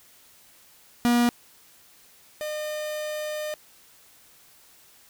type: tone pair in turn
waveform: 45% pulse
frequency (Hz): 240 / 607.4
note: B3 / D#5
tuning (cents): -49 / -42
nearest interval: octave + major third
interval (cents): 1607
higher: second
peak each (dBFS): -18 / -29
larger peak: first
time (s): 1.05-1.29 / 2.41-3.54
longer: second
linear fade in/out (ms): 0
effects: white hiss -55 dBFS RMS until 5.09 s